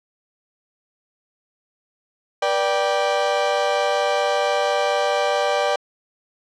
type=chord; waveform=35% pulse; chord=G major; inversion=first; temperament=equal with one note detuned; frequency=482.9 / 587.3 / 784 Hz; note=B4 / D5 / G5; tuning=-39 / 0 / 0 cents; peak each=-23 / -19 / -21 dBFS; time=2.42-5.76 s; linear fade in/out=5 ms; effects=low-pass 5000 Hz 12 dB/octave